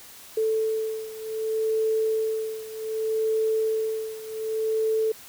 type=beating tone pair; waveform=sine; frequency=440 / 440.65 Hz; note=A4 / A4; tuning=0 / +3 cents; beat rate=0.65 Hz; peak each=-25 / -28 dBFS; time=0.37-5.12 s; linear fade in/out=5 ms; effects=white hiss -46 dBFS RMS until 5.28 s